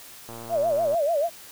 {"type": "click train", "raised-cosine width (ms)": 1, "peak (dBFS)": -26, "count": 77, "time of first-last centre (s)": [0.29, 0.945], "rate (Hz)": 116}
{"type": "tone with vibrato", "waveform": "sine", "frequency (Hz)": 623, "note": "D#5", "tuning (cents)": 2, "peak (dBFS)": -20, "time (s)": [0.49, 1.3], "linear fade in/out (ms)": 50, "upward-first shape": "sine", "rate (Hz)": 6.8, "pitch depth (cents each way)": 180}
{"effects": ["white hiss -45 dBFS RMS until 1.51 s"]}